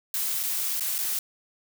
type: noise with dropouts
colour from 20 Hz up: blue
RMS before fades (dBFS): -28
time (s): 0.14-1.19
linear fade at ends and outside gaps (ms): 1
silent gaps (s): 0.431-0.435 / 0.797-0.807 / 0.981-0.988
effects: none